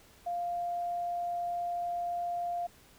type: tone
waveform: sine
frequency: 698.5 Hz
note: F5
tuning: in tune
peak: -31 dBFS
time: 0.26-2.67 s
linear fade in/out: 10 ms
effects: pink hiss -59 dBFS RMS until 2.98 s